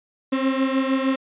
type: beating tone pair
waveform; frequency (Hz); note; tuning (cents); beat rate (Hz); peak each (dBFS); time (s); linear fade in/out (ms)
35% pulse; 264.1 / 270.6; C4 / C#4; +16 / -42; 6.5; -19 / -23; 0.32-1.16; 10
effects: resampled to 8000 Hz